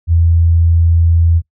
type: tone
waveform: sine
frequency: 83.6 Hz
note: E2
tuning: 25 cents sharp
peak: -7 dBFS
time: 0.07-1.42 s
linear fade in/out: 50 ms
effects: noise-tail reverb RT60 0.1 s tail -21 dB re dry